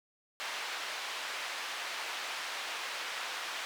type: band-pass noise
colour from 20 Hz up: white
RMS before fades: -39 dBFS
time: 0.4-3.65 s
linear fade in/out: 0 ms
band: 700 to 3200 Hz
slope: 12 dB/octave
effects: none